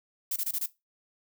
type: noise bursts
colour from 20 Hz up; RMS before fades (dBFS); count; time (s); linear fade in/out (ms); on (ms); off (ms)
violet; -30; 5; 0.31-0.661; 5; 51; 24
effects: noise-tail reverb RT60 0.2 s tail -17 dB re dry